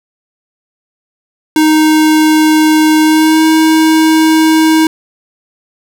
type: tone with pitch glide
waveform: square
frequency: 311.1 to 317.3 Hz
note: D#4 to D#4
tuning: 0 to +34 cents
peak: -6 dBFS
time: 1.56-4.87 s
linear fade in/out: 2 ms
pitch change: +34 cents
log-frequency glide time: 3.02-3.45 s
effects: none